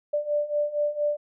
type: beating tone pair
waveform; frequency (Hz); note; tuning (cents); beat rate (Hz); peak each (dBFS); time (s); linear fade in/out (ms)
sine; 587.3 / 591.6; D5 / D5; 0 / +13; 4.3; -28 / -25; 0.13-1.17; 10
effects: none